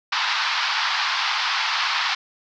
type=band-pass noise; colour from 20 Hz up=pink; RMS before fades=-23 dBFS; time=0.12-2.15 s; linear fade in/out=5 ms; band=860 to 5200 Hz; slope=48 dB/octave; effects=none